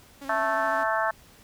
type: tone with vibrato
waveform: sawtooth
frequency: 275.4 Hz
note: C#4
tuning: 11 cents flat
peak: -34 dBFS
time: 0.21-0.84 s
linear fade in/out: 10 ms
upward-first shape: square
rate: 14 Hz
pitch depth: 36 cents each way
type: harmonic tone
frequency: 220 Hz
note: A3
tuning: in tune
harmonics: 3 / 4 / 5 / 6 / 7 / 8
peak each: -28 / -29 / -30 / -31 / -31 / -32 dBFS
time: 0.29-1.11 s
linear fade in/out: 5 ms
effects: pink hiss -54 dBFS RMS until 1.43 s